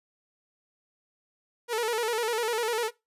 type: tone with vibrato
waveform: sawtooth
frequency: 457.8 Hz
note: A#4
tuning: 31 cents flat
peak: -22 dBFS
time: 1.68-2.91 s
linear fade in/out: 50 ms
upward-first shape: square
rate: 10 Hz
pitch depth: 77 cents each way
effects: noise-tail reverb RT60 0.2 s tail -20 dB re dry + resampled to 32000 Hz